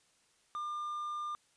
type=tone; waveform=triangle; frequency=1200 Hz; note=D6; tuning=37 cents sharp; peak=-34 dBFS; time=0.55-1.35 s; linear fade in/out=0 ms; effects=white hiss -70 dBFS RMS until 1.56 s + resampled to 22050 Hz